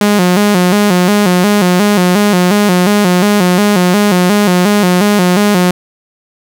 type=tone with vibrato; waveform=sawtooth; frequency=192.7 Hz; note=G3; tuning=29 cents flat; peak=-3 dBFS; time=0.01-5.71 s; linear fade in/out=2 ms; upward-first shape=square; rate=2.8 Hz; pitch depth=120 cents each way; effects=none